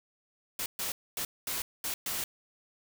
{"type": "noise bursts at uneven times", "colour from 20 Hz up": "white", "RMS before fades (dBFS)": -34, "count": 6, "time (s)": [[0.59, 0.66], [0.79, 0.92], [1.17, 1.25], [1.47, 1.62], [1.84, 1.94], [2.06, 2.24]], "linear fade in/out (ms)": 2, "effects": []}